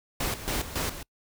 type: noise with tremolo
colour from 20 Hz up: pink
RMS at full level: -29 dBFS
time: 0.2-1.03 s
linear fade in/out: 5 ms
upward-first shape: square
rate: 3.6 Hz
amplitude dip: 70%
effects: noise-tail reverb RT60 0.1 s tail -26 dB re dry